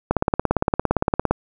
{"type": "click train", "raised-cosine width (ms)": 1, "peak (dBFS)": -3, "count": 22, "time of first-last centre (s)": [0.11, 1.31], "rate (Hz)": 17.5, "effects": []}